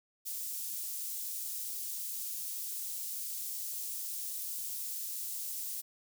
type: high-pass noise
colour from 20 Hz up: white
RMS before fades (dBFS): -39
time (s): 0.25-5.82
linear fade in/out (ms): 20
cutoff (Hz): 6700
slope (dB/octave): 12
effects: none